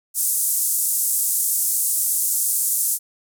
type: band-pass noise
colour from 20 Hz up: white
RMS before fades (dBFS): -21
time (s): 0.14-2.99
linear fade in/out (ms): 50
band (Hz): 7700 to 13000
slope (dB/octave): 24
effects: none